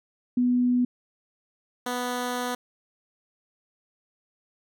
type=tone pair in turn; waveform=sine / 10% pulse; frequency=246.9 / 246.9 Hz; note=B3 / B3; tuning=0 / 0 cents; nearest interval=unison; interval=0 cents; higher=neither; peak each=-19 dBFS; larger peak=neither; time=0.37-0.85 / 1.86-2.55 s; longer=second; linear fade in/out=5 ms; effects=none